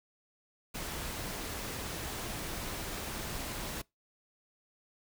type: noise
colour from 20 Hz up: pink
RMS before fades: -39 dBFS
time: 0.74-3.82 s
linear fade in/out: 10 ms
effects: noise-tail reverb RT60 0.2 s tail -24 dB re dry